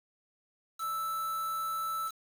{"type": "tone with quantisation", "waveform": "triangle", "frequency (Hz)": 1318.5, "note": "E6", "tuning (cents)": 0, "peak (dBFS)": -30, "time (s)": [0.78, 2.12], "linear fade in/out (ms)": 50, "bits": 7, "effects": []}